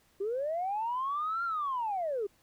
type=linear two-way sweep; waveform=sine; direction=up then down; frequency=378.5 to 1400 to 382 Hz; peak=-29 dBFS; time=0.2-2.27 s; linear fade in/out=10 ms; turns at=1.44 s; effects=tanh soft clip ceiling -25 dBFS + pink hiss -67 dBFS RMS until 2.42 s